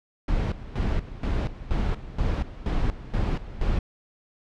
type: noise with tremolo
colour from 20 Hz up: brown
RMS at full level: -24 dBFS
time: 0.28-3.79 s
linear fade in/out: 5 ms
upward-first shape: square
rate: 2.1 Hz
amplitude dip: 80%
effects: low-pass 4000 Hz 12 dB/octave